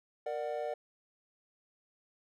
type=chord; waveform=triangle; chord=Bb augmented; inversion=none; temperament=equal with one note detuned; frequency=466.2 / 594.2 / 740 Hz; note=Bb4 / D5 / F#5; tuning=0 / +20 / 0 cents; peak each=-37 / -35 / -38 dBFS; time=0.26-0.74 s; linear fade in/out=5 ms; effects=none